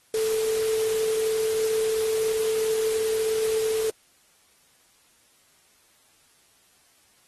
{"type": "tone in noise", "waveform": "sine", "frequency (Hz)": 440, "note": "A4", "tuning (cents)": 0, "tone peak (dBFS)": -22, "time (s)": [0.14, 3.9], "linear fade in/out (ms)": 2, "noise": "white", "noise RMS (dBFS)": -34, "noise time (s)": [0.14, 3.9], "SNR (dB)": 9, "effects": ["white hiss -61 dBFS RMS until 7.27 s", "AAC 32 kbps"]}